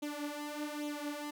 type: tone with flanger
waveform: sawtooth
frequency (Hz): 295.4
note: D4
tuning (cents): +10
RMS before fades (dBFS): -40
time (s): 0.02-1.31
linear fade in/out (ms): 10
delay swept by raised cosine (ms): 0.29 to 5.79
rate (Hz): 1.2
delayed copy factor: +0.75
effects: none